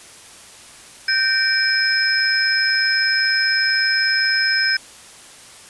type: tone cluster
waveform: sine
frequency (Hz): 1558 / 1833 / 2332 / 5140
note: G6 / A#6 / D7 / E8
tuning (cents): -11 / -30 / -13 / -45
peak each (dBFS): -18 / -27 / -26 / -19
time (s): 1.08-4.77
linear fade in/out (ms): 5
effects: white hiss -42 dBFS RMS until 5.69 s + resampled to 24000 Hz